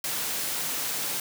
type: high-pass noise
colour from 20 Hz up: white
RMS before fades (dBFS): -30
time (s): 0.04-1.2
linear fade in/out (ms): 2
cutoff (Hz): 110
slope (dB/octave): 24
effects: none